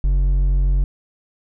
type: tone with hard clipping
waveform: sine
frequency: 46.25 Hz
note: F#1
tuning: in tune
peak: -15 dBFS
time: 0.04-0.84 s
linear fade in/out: 0 ms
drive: 5 dB
effects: none